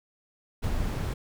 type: noise with ADSR envelope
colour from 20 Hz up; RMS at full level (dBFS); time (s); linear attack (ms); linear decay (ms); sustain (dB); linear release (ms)
brown; -26; 0.62-1.14; 24; 54; -3; 10
effects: none